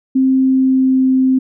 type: tone with pitch glide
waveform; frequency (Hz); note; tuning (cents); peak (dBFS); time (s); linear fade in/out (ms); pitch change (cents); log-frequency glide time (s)
sine; 263.2 to 260.9; C4 to C4; +10 to -5; -9; 0.15-1.39; 10; -15; 0.38-1.1
effects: none